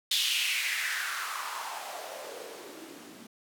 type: noise with band-pass filter sweep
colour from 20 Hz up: blue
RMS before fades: -34 dBFS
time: 0.11-3.27 s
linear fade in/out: 5 ms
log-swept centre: 3500 to 220 Hz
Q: 3.9
effects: none